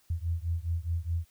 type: beating tone pair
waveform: sine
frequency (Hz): 82.1 / 86.9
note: E2 / F2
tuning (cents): -6 / -8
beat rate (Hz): 4.8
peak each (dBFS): -31 / -32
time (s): 0.1-1.25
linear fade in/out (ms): 5
effects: white hiss -66 dBFS RMS until 1.3 s